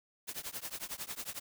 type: noise with tremolo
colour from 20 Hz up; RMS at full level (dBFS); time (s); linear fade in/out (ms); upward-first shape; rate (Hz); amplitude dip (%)
white; -38; 0.27-1.4; 20; triangle; 11; 100
effects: none